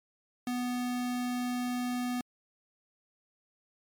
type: tone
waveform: square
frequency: 246.9 Hz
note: B3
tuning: in tune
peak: -31 dBFS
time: 0.47-2.21 s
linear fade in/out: 2 ms
effects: MP3 96 kbps